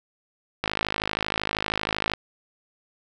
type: click train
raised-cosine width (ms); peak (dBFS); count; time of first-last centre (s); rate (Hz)
0.3; -8; 80; 0.64-2.136; 52.8
effects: none